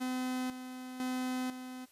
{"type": "tone with tremolo", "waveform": "45% pulse", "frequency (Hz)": 254.8, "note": "C4", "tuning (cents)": -46, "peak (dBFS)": -33, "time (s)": [0, 1.86], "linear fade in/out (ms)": 20, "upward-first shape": "square", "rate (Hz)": 1, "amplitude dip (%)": 65, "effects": ["white hiss -64 dBFS RMS until 1.91 s", "resampled to 32000 Hz"]}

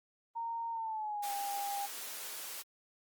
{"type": "tone with pitch glide", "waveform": "sine", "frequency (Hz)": [923, 803.5], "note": ["A#5", "G5"], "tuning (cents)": [-17, 43], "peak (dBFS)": -35, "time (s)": [0.35, 1.87], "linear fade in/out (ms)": 20, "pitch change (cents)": -240, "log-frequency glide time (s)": [0.71, 1.31]}
{"type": "noise", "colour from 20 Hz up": "white", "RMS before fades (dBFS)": -43, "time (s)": [1.22, 2.63], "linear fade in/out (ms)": 20}
{"effects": ["high-pass 400 Hz 12 dB/octave", "Opus 32 kbps"]}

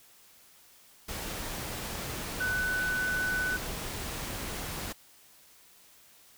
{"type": "tone in noise", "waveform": "sine", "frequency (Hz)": 1497, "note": "F#6", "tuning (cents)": 20, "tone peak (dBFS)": -28, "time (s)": [2.4, 3.57], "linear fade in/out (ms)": 10, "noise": "pink", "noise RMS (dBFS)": -37, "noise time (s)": [1.08, 4.93], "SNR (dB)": 6, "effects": ["white hiss -58 dBFS RMS until 6.37 s"]}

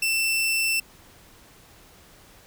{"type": "tone", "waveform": "sawtooth", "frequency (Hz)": 2675, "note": "E7", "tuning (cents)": 25, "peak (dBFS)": -18, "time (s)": [0.02, 0.8], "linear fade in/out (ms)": 5, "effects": ["pink hiss -52 dBFS RMS until 2.46 s"]}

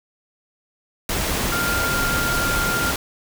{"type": "tone in noise", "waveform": "sine", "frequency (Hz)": 1396.9, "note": "F6", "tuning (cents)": 0, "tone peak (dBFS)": -22, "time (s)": [1.52, 2.91], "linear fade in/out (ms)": 2, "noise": "pink", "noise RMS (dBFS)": -23, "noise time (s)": [1.09, 2.96], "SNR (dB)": -2, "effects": []}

